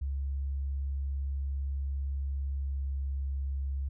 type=tone with pitch glide; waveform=sine; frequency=68.8 to 68.36 Hz; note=C#2 to C#2; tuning=-12 to -24 cents; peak=-30 dBFS; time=0.01-3.89 s; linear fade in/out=10 ms; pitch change=-12 cents; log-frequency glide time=2.57-2.82 s; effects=none